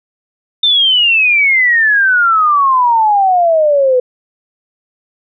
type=exponential sweep; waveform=sine; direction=down; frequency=3621 to 493.9 Hz; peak=-7 dBFS; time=0.63-4 s; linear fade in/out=5 ms; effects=none